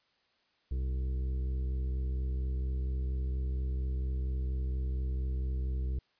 harmonic tone with a mistuned harmonic, 64.3 Hz, C2, 30 cents flat, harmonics 1 / 2 / 3 / 5 / 6 / 7, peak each -30 / -43 / -50 / -52 / -54 / -56 dBFS, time 0.71-5.99 s, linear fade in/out 5 ms, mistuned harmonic 5, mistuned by -43 cents, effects white hiss -72 dBFS RMS until 6.19 s + resampled to 11025 Hz

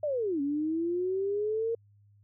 sine linear two-way sweep, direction down then up, 622.3 to 276.8 to 464.5 Hz, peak -27 dBFS, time 0.03-1.75 s, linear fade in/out 5 ms, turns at 0.41 s, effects added 102 Hz sine -58 dBFS peak until 2.23 s

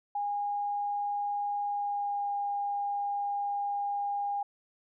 sine tone with pitch glide, 817 to 810.4 Hz, G#5 to G#5, -29 to -43 cents, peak -29 dBFS, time 0.15-4.43 s, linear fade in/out 5 ms, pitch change -14 cents, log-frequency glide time 1.65-2.32 s, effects none

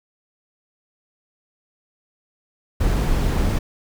brown noise, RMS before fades -19 dBFS, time 2.8-3.59 s, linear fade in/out 10 ms, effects none

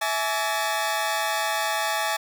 sawtooth tone cluster, 656 / 845 / 1147 / 1805 Hz, E5 / G#5 / D6 / A6, -9 / +30 / -41 / +44 cents, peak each -26 / -23 / -27 / -27 dBFS, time 0.01-2.17 s, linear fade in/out 10 ms, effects none

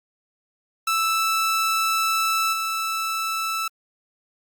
sawtooth tone with level steps, 1318.5 Hz, E6, in tune, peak -16 / -20 dBFS, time 0.87-3.68 s, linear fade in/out 5 ms, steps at 2.52 s, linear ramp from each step 20 ms, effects Opus 48 kbps

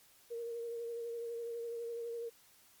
sine tone with vibrato, 467 Hz, A#4, 3 cents sharp, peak -38 dBFS, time 0.3-2.3 s, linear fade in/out 20 ms, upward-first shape sine, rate 12 Hz, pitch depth 24 cents each way, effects white hiss -64 dBFS RMS until 2.8 s + MP3 96 kbps

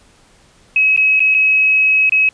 sine tone with dropouts, 2558 Hz, D#7, 47 cents sharp, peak -9 dBFS, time 0.76-2.29 s, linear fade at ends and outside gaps 2 ms, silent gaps 0.964-0.975 / 1.195-1.203 / 1.343-1.347 / 2.095-2.121 s, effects pink hiss -50 dBFS RMS until 2.33 s + resampled to 22050 Hz

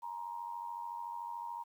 sine tone with amplitude modulation, 941 Hz, A#5, 16 cents sharp, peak -36 dBFS, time 0.02-1.64 s, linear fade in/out 20 ms, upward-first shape sine, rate 93.7 Hz, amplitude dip 70%, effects 11-bit

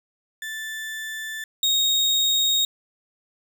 35% pulse tone pair in turn, 1760 / 3736 Hz, A6 / A#7, 0 / +3 cents, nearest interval octave + minor second, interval 1303 cents, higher second, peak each -28 / -16 dBFS, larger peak second, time 0.42-1.44 / 1.63-2.65 s, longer neither, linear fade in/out 2 ms, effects none

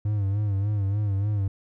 triangle tone with vibrato, 101.4 Hz, G#2, 41 cents flat, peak -20 dBFS, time 0.05-1.48 s, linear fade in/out 5 ms, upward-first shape sine, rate 3.4 Hz, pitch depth 78 cents each way, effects none

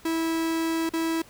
45% pulse tone with dropouts, 326.8 Hz, E4, 15 cents flat, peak -24 dBFS, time 0.05-1.22 s, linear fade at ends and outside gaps 5 ms, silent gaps 0.893-0.935 s, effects pink hiss -52 dBFS RMS until 1.29 s

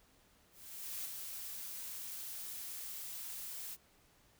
blue noise with ADSR envelope, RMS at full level -41 dBFS, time 0.51-3.77 s, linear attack 540 ms, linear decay 13 ms, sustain -4 dB, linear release 41 ms, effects pink hiss -68 dBFS RMS until 4.39 s

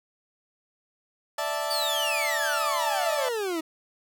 30% pulse chord, D suspended second, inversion none, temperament equal, 587.3 / 659.3 / 880 Hz, D5 / E5 / A5, 0 / 0 / 0 cents, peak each -29 dBFS, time 1.38-3.29 s, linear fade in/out 5 ms
40% pulse exponential sweep, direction down, 4699 to 311.1 Hz, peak -26 dBFS, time 1.7-3.61 s, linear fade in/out 10 ms
effects none

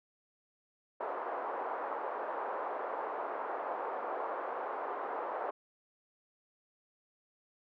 white band-pass noise, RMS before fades -38 dBFS, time 1-5.51 s, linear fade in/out 10 ms, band 420 to 1100 Hz, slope 24 dB/octave, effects none

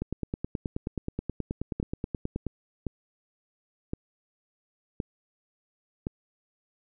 two click trains, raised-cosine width 3 ms, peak -17 / -17 dBFS, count 5 / 24, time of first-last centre 1.8-6.069 / 0.02-2.467 s, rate 0.937 / 9.4 Hz, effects none

